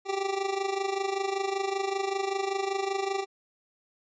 25% pulse tone with amplitude modulation, 391 Hz, G4, 4 cents flat, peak -21 dBFS, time 0.05-3.26 s, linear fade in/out 50 ms, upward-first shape sine, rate 25.2 Hz, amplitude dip 70%, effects resampled to 16000 Hz

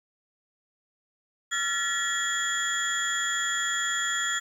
sine tone cluster, 1368 / 1727 / 1911 / 3332 / 7060 Hz, F6 / A6 / A#6 / G#7 / A8, -36 / -33 / +43 / +5 / +5 cents, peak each -31 dBFS, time 1.51-4.4 s, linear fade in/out 20 ms, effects tanh soft clip ceiling -18 dBFS + 9-bit

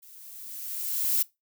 violet noise with level ramp, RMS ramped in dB -51 to -23 dBFS, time 0.02-1.23 s, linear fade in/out 10 ms, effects noise-tail reverb RT60 0.2 s tail -21 dB re dry

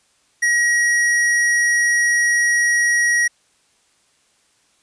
sine tone with hard clipping, 1902 Hz, A#6, 34 cents sharp, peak -15 dBFS, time 0.42-3.28 s, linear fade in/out 10 ms, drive 18 dB, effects white hiss -60 dBFS RMS until 4.82 s + resampled to 22050 Hz

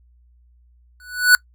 square tone with exponential growth, 1480 Hz, F#6, in tune, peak -6 dBFS, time 1-1.35 s, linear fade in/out 1 ms, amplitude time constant 74 ms, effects noise-tail reverb RT60 0.1 s tail -24 dB re dry + added 60 Hz sine -51 dBFS peak until 1.54 s

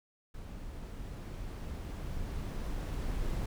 brown noise with level ramp, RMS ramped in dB -44 to -34 dBFS, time 0.34-3.46 s, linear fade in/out 5 ms, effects none

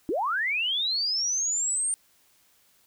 sine linear sweep, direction up, 277.2 to 8890 Hz, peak -24 dBFS, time 0.09-1.94 s, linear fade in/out 0 ms, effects white hiss -63 dBFS RMS until 2.86 s

